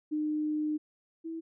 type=tone pair in turn; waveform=sine; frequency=304.1 / 326.5 Hz; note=D#4 / E4; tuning=-40 / -17 cents; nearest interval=minor second; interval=123 cents; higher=second; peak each=-28 / -35 dBFS; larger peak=first; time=0.11-0.78 / 1.24-1.41 s; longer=first; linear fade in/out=20 ms; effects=none